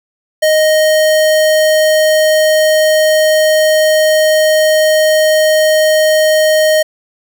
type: tone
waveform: square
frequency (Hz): 622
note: D#5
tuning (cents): -1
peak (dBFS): -8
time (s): 0.42-6.83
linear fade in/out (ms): 10
effects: none